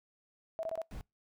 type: tone bursts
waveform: sine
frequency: 652 Hz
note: E5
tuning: 19 cents flat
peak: -33 dBFS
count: 4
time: 0.59-0.817 s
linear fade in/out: 0 ms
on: 41 ms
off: 21 ms
type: noise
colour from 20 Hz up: brown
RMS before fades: -43 dBFS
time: 0.91-1.01 s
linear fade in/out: 0 ms
effects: noise-tail reverb RT60 0.2 s tail -25 dB re dry